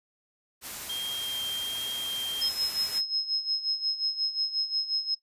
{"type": "noise", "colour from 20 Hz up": "white", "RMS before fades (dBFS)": -38, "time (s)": [0.61, 3.02], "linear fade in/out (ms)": 50}
{"type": "tone with vibrato", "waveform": "sine", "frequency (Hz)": 3200, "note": "G7", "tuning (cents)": 35, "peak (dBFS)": -29, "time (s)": [0.89, 2.49], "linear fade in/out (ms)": 10, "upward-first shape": "sine", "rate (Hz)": 1.3, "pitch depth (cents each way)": 10}
{"type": "tone with tremolo", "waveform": "sine", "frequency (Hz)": 5150, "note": "E8", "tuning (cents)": -41, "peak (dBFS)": -23, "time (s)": [2.41, 5.15], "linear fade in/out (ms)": 10, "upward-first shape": "sine", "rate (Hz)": 5.6, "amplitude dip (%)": 75}
{"effects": ["noise-tail reverb RT60 0.1 s tail -18 dB re dry", "resampled to 32000 Hz"]}